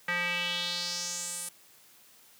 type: tone with band-pass filter sweep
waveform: square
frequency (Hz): 175.6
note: F3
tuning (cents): +10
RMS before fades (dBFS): -33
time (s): 0.08-1.49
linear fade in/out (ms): 5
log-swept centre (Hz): 1900 to 10000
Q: 3.4
effects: white hiss -58 dBFS RMS until 2.39 s + high-pass 100 Hz 12 dB/octave